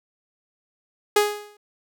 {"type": "tone with exponential decay", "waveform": "sawtooth", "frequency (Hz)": 415.6, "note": "G#4", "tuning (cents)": 1, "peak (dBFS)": -9, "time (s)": [1.16, 1.57], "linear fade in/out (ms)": 5, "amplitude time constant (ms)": 87, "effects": []}